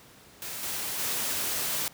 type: noise with level steps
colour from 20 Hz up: white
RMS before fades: -37 / -33 / -30 dBFS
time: 0.42-1.88 s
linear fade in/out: 0 ms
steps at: 0.62 / 0.98 s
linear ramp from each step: 20 ms
effects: pink hiss -53 dBFS RMS until 1.93 s + high-pass 80 Hz 12 dB/octave